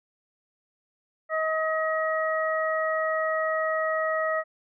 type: harmonic tone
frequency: 634 Hz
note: D#5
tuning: 32 cents sharp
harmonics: 1 / 2 / 3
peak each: -26 / -29 / -30 dBFS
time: 1.29-4.44 s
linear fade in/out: 50 ms
effects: none